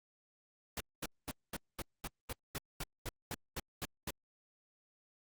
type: noise bursts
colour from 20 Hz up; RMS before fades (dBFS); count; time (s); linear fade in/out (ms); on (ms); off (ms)
pink; -40; 14; 0.77-4.106; 2; 34; 220
effects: Opus 48 kbps